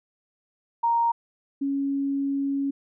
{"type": "tone pair in turn", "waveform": "sine", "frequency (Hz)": [932.3, 277.2], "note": ["A#5", "C#4"], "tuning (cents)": [0, 0], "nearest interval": "octave + major sixth", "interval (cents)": 2100, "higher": "first", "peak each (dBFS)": [-19, -23], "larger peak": "first", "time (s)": [[0.83, 1.12], [1.61, 2.71]], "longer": "second", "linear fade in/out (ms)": 10, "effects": []}